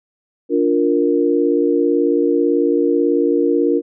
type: chord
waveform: sine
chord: Bb major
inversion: first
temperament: just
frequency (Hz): 291.4 / 349.6 / 466.2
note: D4 / F4 / Bb4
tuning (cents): -13 / +2 / 0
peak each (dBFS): -17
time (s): 0.49-3.82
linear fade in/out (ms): 50
effects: none